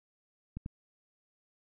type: clicks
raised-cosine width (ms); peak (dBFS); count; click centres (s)
5; -26; 2; 0.57 / 0.661
effects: none